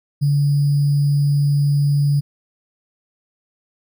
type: tone with sample-and-hold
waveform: sine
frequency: 143.6 Hz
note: D3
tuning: 39 cents flat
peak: -13 dBFS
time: 0.21-2.21 s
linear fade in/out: 20 ms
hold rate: 4900 Hz
effects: none